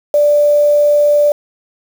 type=tone with quantisation; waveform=sine; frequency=587.3 Hz; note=D5; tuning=in tune; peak=-7 dBFS; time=0.14-1.32 s; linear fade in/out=2 ms; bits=5; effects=none